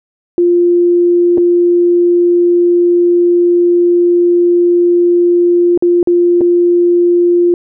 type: tone with dropouts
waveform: sine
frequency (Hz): 349.2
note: F4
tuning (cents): 0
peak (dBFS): -6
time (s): 0.38-7.54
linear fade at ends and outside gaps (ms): 1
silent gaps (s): 1.375-1.38 / 5.776-5.824 / 6.029-6.073 / 6.409-6.414
effects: none